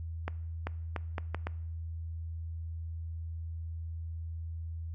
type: accelerating click train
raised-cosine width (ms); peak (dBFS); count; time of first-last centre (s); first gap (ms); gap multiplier
0.5; -19; 6; 0.28-1.47; 390; 0.75
effects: noise-tail reverb RT60 0.8 s tail -21 dB re dry + added 82 Hz sine -36 dBFS peak until 4.94 s